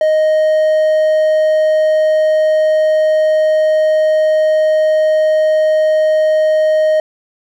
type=tone; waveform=triangle; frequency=622.3 Hz; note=D#5; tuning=in tune; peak=-7 dBFS; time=0.01-7 s; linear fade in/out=2 ms; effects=none